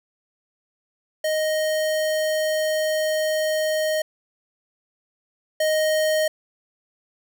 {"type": "tone pair in turn", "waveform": "square", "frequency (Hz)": [622.3, 622.3], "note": ["D#5", "D#5"], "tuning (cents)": [0, 0], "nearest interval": "unison", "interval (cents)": 0, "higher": "neither", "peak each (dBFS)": [-21, -19], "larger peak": "second", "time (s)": [[1.24, 4.02], [5.6, 6.28]], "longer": "first", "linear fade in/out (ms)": 5, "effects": []}